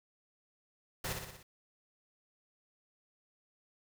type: noise with echo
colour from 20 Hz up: pink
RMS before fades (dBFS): -38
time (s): 1.04-1.13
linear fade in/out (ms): 5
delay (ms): 60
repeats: 5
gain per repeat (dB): -4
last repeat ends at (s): 1.43
effects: none